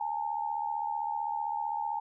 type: tone pair together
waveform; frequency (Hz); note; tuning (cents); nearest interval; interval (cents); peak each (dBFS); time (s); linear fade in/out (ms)
sine; 830.6 / 906.2; G#5 / A#5; 0 / -49; major second; 151; -33 / -33; 0-2; 10
effects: none